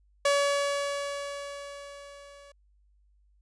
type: tone with level ramp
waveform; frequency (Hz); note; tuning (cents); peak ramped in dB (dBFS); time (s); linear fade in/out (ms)
sawtooth; 567; C#5; +39; -17 to -46; 0.25-2.52; 5
effects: added 50 Hz sine -61 dBFS peak until 3.41 s + resampled to 22050 Hz